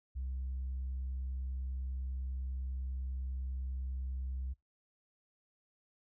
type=tone; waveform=sine; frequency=65 Hz; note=C2; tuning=11 cents flat; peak=-34 dBFS; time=0.15-4.54 s; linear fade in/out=20 ms; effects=noise-tail reverb RT60 0.2 s tail -26 dB re dry + tanh soft clip ceiling -33 dBFS